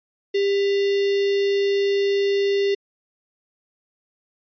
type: tone with notch filter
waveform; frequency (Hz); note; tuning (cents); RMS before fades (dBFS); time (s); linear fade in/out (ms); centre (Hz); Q
square; 398.4; G4; +28; -20; 0.34-2.75; 10; 1200; 1.1
effects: resampled to 11025 Hz